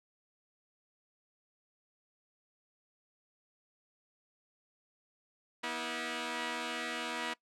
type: tone pair together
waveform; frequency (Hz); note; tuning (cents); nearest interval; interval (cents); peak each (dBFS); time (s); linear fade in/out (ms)
5% pulse; 241.5 / 322.4; B3 / E4; -39 / -38; perfect fourth; 501; -27 / -27; 5.63-7.34; 10
effects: noise-tail reverb RT60 0.1 s tail -21 dB re dry + low-pass 7000 Hz 12 dB/octave